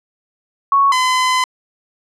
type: tone pair in turn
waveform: sine / sawtooth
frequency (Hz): 1108.7 / 1018.6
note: C#6 / C6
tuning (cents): 0 / -47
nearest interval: minor second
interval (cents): 147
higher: first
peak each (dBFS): -9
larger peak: neither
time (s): 0.72-0.92 / 0.92-1.44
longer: second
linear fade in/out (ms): 2
effects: low-pass 8000 Hz 12 dB/octave